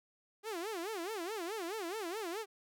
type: tone with vibrato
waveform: sawtooth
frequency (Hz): 386.1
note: G4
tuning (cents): -26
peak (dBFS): -34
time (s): 0.43-2.46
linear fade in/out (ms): 50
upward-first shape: sine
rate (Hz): 4.7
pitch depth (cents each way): 270
effects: none